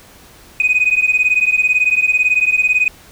sine beating tone pair, 2489 / 2507 Hz, D#7 / D#7, 0 / +12 cents, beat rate 18 Hz, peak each -13 / -13 dBFS, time 0.6-2.88 s, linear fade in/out 2 ms, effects tanh soft clip ceiling -6 dBFS + pink hiss -43 dBFS RMS until 3.11 s

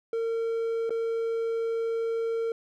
triangle tone with dropouts, 456.5 Hz, A#4, 36 cents flat, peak -24 dBFS, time 0.13-2.52 s, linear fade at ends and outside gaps 2 ms, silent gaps 0.895-0.905 s, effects none

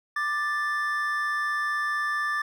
triangle tone pair together, 1184.1 / 1760 Hz, D6 / A6, +14 / 0 cents, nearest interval perfect fifth, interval 686 cents, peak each -27 / -25 dBFS, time 0.16-2.42 s, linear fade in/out 5 ms, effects none

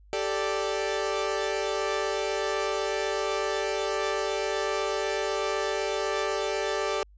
sawtooth chord, G suspended second, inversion none, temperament equal, 392 / 440 / 587.3 Hz, G4 / A4 / D5, 0 / 0 / 0 cents, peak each -27 dBFS, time 0.13-7.03 s, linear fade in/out 0 ms, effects added 50 Hz sine -51 dBFS peak until 7.17 s + resampled to 16000 Hz

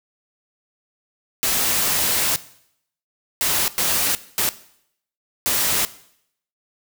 white noise bursts at uneven times, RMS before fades -20 dBFS, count 5, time 1.43-2.36 / 3.41-3.68 / 3.78-4.15 / 4.38-4.49 / 5.46-5.85 s, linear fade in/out 0 ms, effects noise-tail reverb RT60 0.7 s tail -17 dB re dry

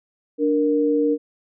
sine tone pair together, 293.7 / 466.6 Hz, D4 / A#4, 0 / +2 cents, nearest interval minor sixth, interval 802 cents, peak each -19 dBFS, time 0.38-1.18 s, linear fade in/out 50 ms, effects none

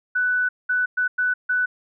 sine tone bursts at uneven times, 1491 Hz, F#6, 13 cents sharp, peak -18 dBFS, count 5, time 0.15-0.49 / 0.69-0.86 / 0.97-1.08 / 1.18-1.34 / 1.49-1.66 s, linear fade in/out 10 ms, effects none

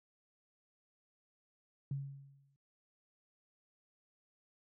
sine tone with exponential decay, 138.59 Hz, C#3, in tune, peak -33 dBFS, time 1.91-2.56 s, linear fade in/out 2 ms, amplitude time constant 140 ms, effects high-pass 80 Hz 12 dB/octave

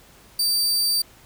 sawtooth tone, 4648 Hz, D8, 19 cents flat, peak -16 dBFS, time 0.39-1.02 s, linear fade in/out 5 ms, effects pink hiss -51 dBFS RMS until 1.25 s

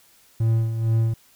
triangle tone with tremolo, 113 Hz, A2, 47 cents sharp, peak -14 dBFS, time 0.4-1.14 s, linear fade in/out 5 ms, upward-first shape sine, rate 2.2 Hz, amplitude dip 60%, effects white hiss -56 dBFS RMS until 1.35 s

